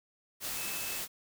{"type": "tone in noise", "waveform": "sine", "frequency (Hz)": 2608, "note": "E7", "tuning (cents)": -19, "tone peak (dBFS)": -43, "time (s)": [0.54, 1.01], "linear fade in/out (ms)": 50, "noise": "white", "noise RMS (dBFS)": -37, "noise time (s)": [0.4, 1.08], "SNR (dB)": -9, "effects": []}